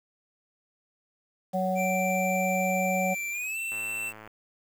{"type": "harmonic tone", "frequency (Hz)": 186.5, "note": "F#3", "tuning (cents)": 14, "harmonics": [1, 3, 4], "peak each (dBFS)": [-29, -29, -29], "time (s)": [1.53, 3.15], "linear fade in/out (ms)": 20}
{"type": "tone with pitch glide", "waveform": "square", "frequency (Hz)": [2349, 2683], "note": ["D7", "E7"], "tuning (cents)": [0, 30], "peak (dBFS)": -31, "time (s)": [1.75, 4.13], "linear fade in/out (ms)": 50, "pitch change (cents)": 230, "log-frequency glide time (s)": [3.31, 3.58]}
{"type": "click train", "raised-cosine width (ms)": 0.5, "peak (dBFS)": -30, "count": 61, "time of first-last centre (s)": [3.72, 4.276], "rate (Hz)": 108}
{"effects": ["8-bit"]}